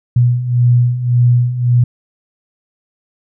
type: beating tone pair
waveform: sine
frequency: 120.7 / 122.5 Hz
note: B2 / B2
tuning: -39 / -14 cents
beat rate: 1.8 Hz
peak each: -15 / -10 dBFS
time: 0.16-1.84 s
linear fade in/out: 5 ms
effects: none